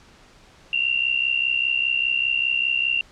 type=tone pair together; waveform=sine; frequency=2729 / 2794 Hz; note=F7 / F7; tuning=-41 / 0 cents; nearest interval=unison; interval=41 cents; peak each=-22 dBFS; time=0.73-3.01 s; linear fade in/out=2 ms; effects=pink hiss -51 dBFS RMS until 3.11 s + low-pass 6000 Hz 12 dB/octave